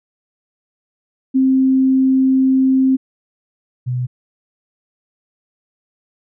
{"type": "tone pair in turn", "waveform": "sine", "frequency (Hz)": [263.4, 125.03], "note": ["C4", "B2"], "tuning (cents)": [12, 22], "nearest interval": "octave + minor second", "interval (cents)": 1290, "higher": "first", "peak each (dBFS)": [-10, -17], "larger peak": "first", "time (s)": [[1.34, 2.97], [3.86, 4.07]], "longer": "first", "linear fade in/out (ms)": 20, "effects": []}